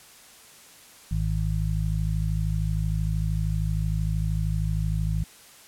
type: harmonic tone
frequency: 53 Hz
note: G#1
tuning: 36 cents sharp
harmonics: 1 / 2 / 3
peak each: -26 / -28 / -28 dBFS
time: 1.11-5.24 s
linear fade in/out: 5 ms
effects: white hiss -50 dBFS RMS until 5.67 s + low-pass 12000 Hz 12 dB/octave